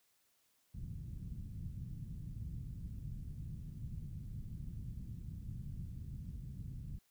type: low-pass noise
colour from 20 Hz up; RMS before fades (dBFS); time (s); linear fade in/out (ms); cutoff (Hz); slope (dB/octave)
white; -45; 0.74-6.99; 10; 150; 24
effects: white hiss -75 dBFS RMS until 7.1 s